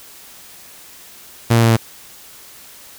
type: tone with pitch steps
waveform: sawtooth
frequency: 116.54 / 115.6 / 114.67 / 113.75 Hz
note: A#2 / A#2 / A#2 / A#2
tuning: 0 / -14 / -28 / -42 cents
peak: -6 dBFS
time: 1.5-1.768 s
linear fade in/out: 10 ms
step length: 67 ms
effects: white hiss -41 dBFS RMS until 2.98 s